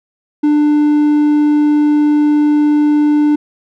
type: tone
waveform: triangle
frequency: 297.2 Hz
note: D4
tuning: 21 cents sharp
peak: -6 dBFS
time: 0.43-3.36 s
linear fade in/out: 10 ms
effects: none